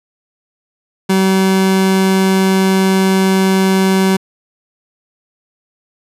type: tone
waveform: 30% pulse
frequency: 190.6 Hz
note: G3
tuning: 48 cents flat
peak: -7 dBFS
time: 1.09-4.17 s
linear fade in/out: 10 ms
effects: resampled to 32000 Hz